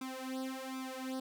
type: tone with flanger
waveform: sawtooth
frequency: 261.6 Hz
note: C4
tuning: in tune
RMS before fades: -41 dBFS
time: 0.01-1.2 s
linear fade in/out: 5 ms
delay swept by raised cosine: 0.82 to 3.62 ms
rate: 1.3 Hz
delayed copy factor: +0.9
effects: none